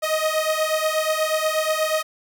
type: beating tone pair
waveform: sawtooth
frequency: 622 / 630.3 Hz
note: D#5 / D#5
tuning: -1 / +22 cents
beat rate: 8.3 Hz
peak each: -19 dBFS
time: 0.02-2.03 s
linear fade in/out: 20 ms
effects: none